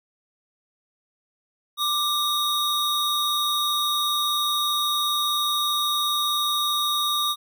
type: tone pair together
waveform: square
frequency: 1181 / 3757 Hz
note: D6 / A#7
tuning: +9 / +13 cents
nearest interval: octave + minor sixth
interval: 2004 cents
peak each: -26 / -24 dBFS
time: 1.77-7.36 s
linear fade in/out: 50 ms
effects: none